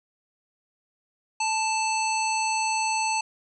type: harmonic tone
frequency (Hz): 880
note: A5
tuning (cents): 0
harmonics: 1 / 3 / 5 / 7 / 9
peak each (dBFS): -25 / -29 / -34 / -34 / -34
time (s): 1.4-3.21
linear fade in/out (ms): 5
effects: none